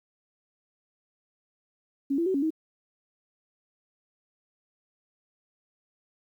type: tone with pitch steps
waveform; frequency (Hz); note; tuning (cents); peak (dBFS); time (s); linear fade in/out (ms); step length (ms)
sine; 276.5 / 336.9 / 378 / 277.8 / 316.9; C#4 / E4 / F#4 / C#4 / D#4; -4 / +38 / +37 / +4 / +32; -23; 2.1-2.505; 10; 81
effects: 10-bit